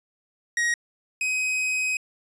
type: tone pair in turn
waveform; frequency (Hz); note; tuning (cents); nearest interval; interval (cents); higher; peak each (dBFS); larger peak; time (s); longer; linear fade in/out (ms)
45% pulse; 1889 / 2522; A#6 / D#7; +22 / +23; perfect fourth; 501; second; -21 / -23; first; 0.57-0.74 / 1.21-1.97; second; 2
effects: resampled to 22050 Hz

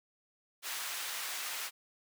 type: high-pass noise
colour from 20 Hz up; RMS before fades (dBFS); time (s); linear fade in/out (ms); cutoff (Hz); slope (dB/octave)
pink; -39; 0.62-1.71; 50; 1300; 12
effects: none

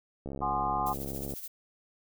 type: click train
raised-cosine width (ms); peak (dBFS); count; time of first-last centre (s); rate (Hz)
2; -25; 75; 0.26-1.337; 68.7
type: chord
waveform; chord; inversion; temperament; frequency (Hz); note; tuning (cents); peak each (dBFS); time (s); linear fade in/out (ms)
sine; Ab dominant seventh; third; equal with one note detuned; 740 / 830.6 / 1046.5 / 1216.1; Gb5 / Ab5 / C6 / Eb6; 0 / 0 / 0 / -40; -33 / -32 / -33 / -35; 0.41-0.94; 20
type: noise with tremolo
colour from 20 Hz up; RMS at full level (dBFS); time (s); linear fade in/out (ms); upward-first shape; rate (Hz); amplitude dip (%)
violet; -39; 0.86-1.48; 5; sine; 14; 60
effects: none

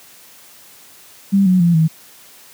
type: tone with pitch steps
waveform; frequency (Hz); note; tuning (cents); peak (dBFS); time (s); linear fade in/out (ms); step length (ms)
sine; 197 / 183.81 / 171.5 / 160.01; G3 / F#3 / F3 / D#3; +9 / -11 / -31 / +49; -9; 1.32-1.88; 20; 140
effects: white hiss -44 dBFS RMS until 2.53 s + high-pass 100 Hz 12 dB/octave

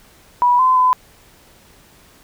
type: tone with pitch steps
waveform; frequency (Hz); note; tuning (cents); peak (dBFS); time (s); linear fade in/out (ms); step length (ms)
sine; 977 / 1025 / 1011; B5 / C6 / B5; -19 / -36 / +40; -10; 0.42-0.93; 0; 170
effects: pink hiss -49 dBFS RMS until 2.23 s

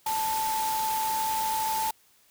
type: tone in noise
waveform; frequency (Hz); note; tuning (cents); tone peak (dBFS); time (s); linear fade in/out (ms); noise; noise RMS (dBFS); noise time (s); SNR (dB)
sine; 880; A5; 0; -26; 0.06-1.91; 5; white; -34; 0.06-1.91; +5
effects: white hiss -62 dBFS RMS until 2.3 s

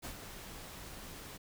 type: noise with ADSR envelope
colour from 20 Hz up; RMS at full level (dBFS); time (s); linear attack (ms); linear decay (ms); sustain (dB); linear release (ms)
pink; -42; 0.02-1.38; 31; 81; -6; 18
effects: none

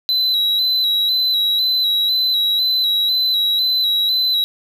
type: tone with vibrato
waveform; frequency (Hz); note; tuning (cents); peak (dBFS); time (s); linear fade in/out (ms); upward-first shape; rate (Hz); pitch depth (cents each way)
triangle; 3951; B7; 0; -13; 0.09-4.44; 0; square; 2; 35
effects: 9-bit

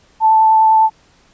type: tone with vibrato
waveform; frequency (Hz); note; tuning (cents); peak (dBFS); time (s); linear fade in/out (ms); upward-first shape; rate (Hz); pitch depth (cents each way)
sine; 880; A5; 0; -7; 0.2-0.9; 50; triangle; 9.9; 12
effects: pink hiss -52 dBFS RMS until 1.33 s + resampled to 16000 Hz

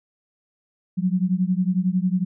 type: beating tone pair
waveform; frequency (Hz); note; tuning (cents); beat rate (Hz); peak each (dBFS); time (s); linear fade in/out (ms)
sine; 179.1 / 190.1; F3 / F#3; +44 / +47; 11; -21 / -22; 0.97-2.25; 20
effects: none

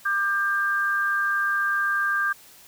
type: tone pair together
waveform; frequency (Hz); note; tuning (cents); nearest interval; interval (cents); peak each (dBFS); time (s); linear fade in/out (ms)
sine; 1192.7 / 1592; D6 / G6; +26 / +26; perfect fourth; 500; -26 / -22; 0.05-2.33; 10
effects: white hiss -50 dBFS RMS until 2.67 s

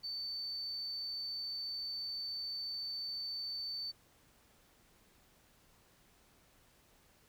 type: tone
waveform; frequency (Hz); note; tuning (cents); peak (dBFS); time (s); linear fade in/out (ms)
sine; 4537; C#8; +39; -37; 0.03-3.92; 20
effects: tanh soft clip ceiling -34 dBFS + pink hiss -67 dBFS RMS until 7.28 s

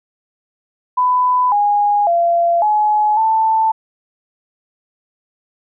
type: tone with pitch steps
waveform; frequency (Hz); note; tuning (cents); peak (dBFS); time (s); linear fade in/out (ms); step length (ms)
sine; 999 / 823 / 685 / 846 / 885; B5 / G#5 / F5 / G#5 / A5; +20 / -16 / -34 / +32 / +10; -11; 0.97-3.72; 10; 550
effects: none

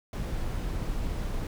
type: noise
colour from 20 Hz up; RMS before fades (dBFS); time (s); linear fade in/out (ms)
brown; -31; 0.13-1.47; 2
effects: none

